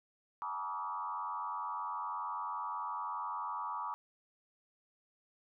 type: tone with frequency modulation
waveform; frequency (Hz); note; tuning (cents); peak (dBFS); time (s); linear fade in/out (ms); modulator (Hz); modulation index
sine; 1056; C6; +16; -36; 0.42-3.94; 0; 91.7; 2.1
effects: none